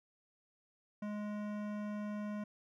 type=tone with hard clipping; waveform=sine; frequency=208.7 Hz; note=G#3; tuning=9 cents sharp; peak=-40 dBFS; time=1.02-2.44 s; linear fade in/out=5 ms; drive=16 dB; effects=none